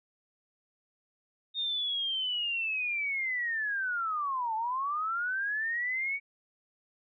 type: linear two-way sweep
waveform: sine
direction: down then up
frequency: 3697 to 863 to 2261 Hz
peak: -29 dBFS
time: 1.54-6.2 s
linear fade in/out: 50 ms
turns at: 4.55 s
effects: none